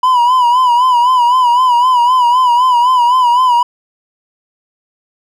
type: tone with vibrato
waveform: triangle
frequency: 987.8 Hz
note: B5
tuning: in tune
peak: -5 dBFS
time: 0.03-3.63 s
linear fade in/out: 5 ms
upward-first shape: sine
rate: 3.9 Hz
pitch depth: 73 cents each way
effects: none